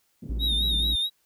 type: band-pass noise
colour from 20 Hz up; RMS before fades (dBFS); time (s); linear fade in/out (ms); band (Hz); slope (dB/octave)
white; -40; 0.22-0.94; 10; 110 to 270; 24
type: tone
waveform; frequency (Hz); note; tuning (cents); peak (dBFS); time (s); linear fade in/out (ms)
triangle; 57; A#1; -38; -24; 0.29-0.96; 10
type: tone with vibrato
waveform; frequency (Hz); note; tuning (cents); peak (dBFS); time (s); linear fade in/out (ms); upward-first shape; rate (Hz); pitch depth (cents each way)
triangle; 3729; A#7; 0; -22; 0.39-1.1; 50; sine; 4.6; 62
effects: white hiss -69 dBFS RMS until 1.25 s